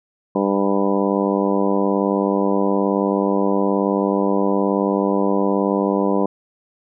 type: harmonic tone with a mistuned harmonic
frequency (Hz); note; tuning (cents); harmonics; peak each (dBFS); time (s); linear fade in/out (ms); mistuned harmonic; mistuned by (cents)
98.9; G2; +16; 2 / 3 / 4 / 5 / 6 / 7 / 8 / 9 / 10; -21 / -22 / -23 / -23 / -26 / -30 / -31 / -31 / -27; 0.35-6.26; 5; 9; +23
effects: none